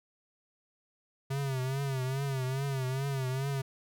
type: tone with vibrato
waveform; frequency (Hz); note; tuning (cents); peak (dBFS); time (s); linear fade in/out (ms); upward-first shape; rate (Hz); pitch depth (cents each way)
square; 134; C3; +42; -31; 1.3-3.62; 10; triangle; 2.4; 93
effects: none